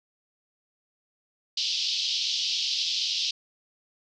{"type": "band-pass noise", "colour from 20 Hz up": "white", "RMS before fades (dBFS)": -28, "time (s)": [1.57, 3.31], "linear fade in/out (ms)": 5, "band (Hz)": [2900, 5300], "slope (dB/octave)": 48, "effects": []}